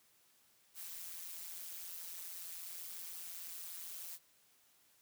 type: noise with amplitude modulation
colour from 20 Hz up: blue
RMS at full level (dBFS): -44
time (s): 0.74-4.19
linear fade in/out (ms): 50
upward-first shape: sine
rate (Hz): 173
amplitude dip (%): 75
effects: white hiss -70 dBFS RMS until 5.01 s + high-pass 60 Hz 12 dB/octave